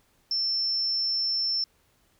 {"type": "tone", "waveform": "sine", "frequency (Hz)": 5360, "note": "E8", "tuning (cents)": 28, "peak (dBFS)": -24, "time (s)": [0.31, 1.64], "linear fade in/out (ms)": 2, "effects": ["pink hiss -66 dBFS RMS until 2.19 s"]}